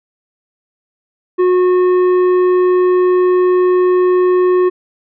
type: tone with tanh clipping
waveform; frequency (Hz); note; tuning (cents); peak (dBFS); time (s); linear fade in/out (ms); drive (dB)
sine; 363.8; F#4; -29; -10; 1.38-4.7; 20; 9
effects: none